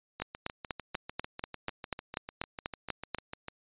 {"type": "two click trains", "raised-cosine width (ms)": 0.3, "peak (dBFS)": [-23, -16], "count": [23, 13], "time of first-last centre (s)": [[0.2, 3.484], [0.22, 3.147]], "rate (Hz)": [6.7, 4.1], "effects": ["resampled to 8000 Hz"]}